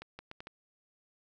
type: accelerating click train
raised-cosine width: 0.3 ms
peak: -28 dBFS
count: 5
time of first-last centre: 0.02-0.471 s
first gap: 170 ms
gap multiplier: 0.73
effects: none